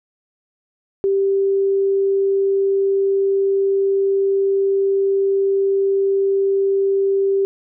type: tone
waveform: sine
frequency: 392 Hz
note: G4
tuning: in tune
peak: -14 dBFS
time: 1.04-7.45 s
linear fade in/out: 0 ms
effects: none